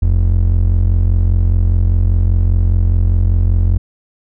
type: ring-modulated tone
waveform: triangle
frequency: 65.41 Hz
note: C2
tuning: in tune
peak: -4 dBFS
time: 0.02-3.78 s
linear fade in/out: 5 ms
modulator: 22.5 Hz
effects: none